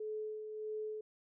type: tone with tremolo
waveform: sine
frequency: 430 Hz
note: A4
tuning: 40 cents flat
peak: -37 dBFS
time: 0-1.01 s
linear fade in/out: 5 ms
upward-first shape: sine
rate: 1.6 Hz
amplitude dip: 45%
effects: none